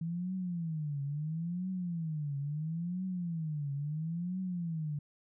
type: tone with vibrato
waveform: sine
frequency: 162 Hz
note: E3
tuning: 30 cents flat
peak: -33 dBFS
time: 0.01-4.99 s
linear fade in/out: 5 ms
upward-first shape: triangle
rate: 0.74 Hz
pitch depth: 270 cents each way
effects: none